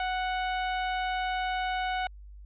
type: tone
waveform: sawtooth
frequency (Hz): 740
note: F#5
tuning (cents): 0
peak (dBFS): -24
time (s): 0-2.07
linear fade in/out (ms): 2
effects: added 50 Hz sine -44 dBFS peak until 2.45 s + resampled to 8000 Hz